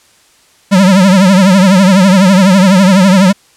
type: tone with vibrato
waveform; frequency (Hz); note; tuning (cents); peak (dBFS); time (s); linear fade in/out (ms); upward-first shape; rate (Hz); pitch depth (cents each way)
square; 190; F#3; +46; -4; 0.71-3.33; 20; triangle; 12; 130
effects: white hiss -47 dBFS RMS until 3.56 s + low-pass 9000 Hz 12 dB/octave